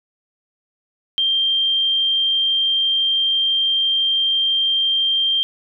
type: tone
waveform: sine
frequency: 3173 Hz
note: G7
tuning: 20 cents sharp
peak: -15 dBFS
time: 1.18-5.43 s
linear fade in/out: 0 ms
effects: none